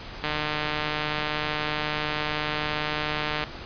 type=click train; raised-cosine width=0.3 ms; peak=-11 dBFS; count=484; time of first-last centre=0.24-3.439 s; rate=151 Hz; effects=pink hiss -39 dBFS RMS until 3.65 s + resampled to 11025 Hz